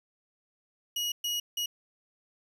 30% pulse tone bursts at uneven times, 2900 Hz, F#7, 35 cents flat, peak -26 dBFS, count 3, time 0.96-1.12 / 1.24-1.4 / 1.57-1.66 s, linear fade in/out 5 ms, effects none

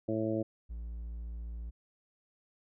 harmonic tone, 110 Hz, A2, in tune, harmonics 1 / 2 / 3 / 4 / 5 / 6, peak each -38 / -37 / -33 / -41 / -36 / -42 dBFS, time 0.08-0.43 s, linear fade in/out 10 ms
triangle tone, 57.3 Hz, A#1, 29 cents flat, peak -36 dBFS, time 0.69-1.71 s, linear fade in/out 20 ms
effects none

